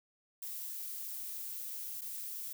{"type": "noise with dropouts", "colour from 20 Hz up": "violet", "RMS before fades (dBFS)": -42, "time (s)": [0.42, 2.53], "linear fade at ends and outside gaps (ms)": 5, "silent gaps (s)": [2.011, 2.016], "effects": []}